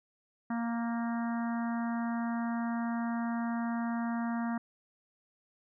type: harmonic tone with a mistuned harmonic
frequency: 233.1 Hz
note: A#3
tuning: in tune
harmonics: 1 / 3 / 4 / 5 / 6 / 7 / 8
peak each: -31 / -41 / -43 / -45 / -47 / -48 / -49 dBFS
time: 0.5-4.58 s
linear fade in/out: 5 ms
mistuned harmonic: 7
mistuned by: -15 cents
effects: none